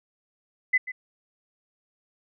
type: tone with echo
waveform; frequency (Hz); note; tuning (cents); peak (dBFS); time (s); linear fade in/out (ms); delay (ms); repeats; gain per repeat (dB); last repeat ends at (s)
sine; 2018; B6; +37; -17; 0.73-0.78; 10; 140; 1; -14; 0.92
effects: none